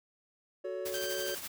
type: chord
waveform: triangle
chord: F# minor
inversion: none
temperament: equal with one note detuned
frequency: 370 / 440 / 563.1 Hz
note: F#4 / A4 / C#5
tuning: 0 / 0 / +27 cents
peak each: -37 / -40 / -36 dBFS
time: 0.64-1.35 s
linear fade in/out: 10 ms
type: noise with tremolo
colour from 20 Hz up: white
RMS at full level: -39 dBFS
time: 0.85-1.48 s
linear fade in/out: 10 ms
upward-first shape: triangle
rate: 12 Hz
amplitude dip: 60%
type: tone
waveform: 15% pulse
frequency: 1566 Hz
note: G6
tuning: 2 cents flat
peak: -31 dBFS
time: 0.94-1.35 s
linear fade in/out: 2 ms
effects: none